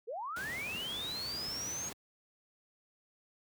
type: linear sweep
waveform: sine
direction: up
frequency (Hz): 405.7 to 6645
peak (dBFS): -37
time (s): 0.07-1.9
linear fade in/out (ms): 20
type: noise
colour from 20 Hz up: pink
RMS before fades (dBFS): -45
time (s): 0.36-1.93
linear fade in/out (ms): 5
effects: high-pass 80 Hz 12 dB/octave